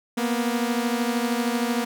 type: beating tone pair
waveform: sawtooth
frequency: 234.4 / 247.4 Hz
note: A#3 / B3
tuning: +10 / +3 cents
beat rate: 13 Hz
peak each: -20 / -23 dBFS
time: 0.17-1.85 s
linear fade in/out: 10 ms
effects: none